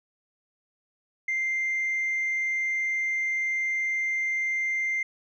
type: tone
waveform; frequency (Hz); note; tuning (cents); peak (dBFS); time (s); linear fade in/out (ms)
sine; 2093; C7; 0; -23; 1.28-5.03; 5
effects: tanh soft clip ceiling -22 dBFS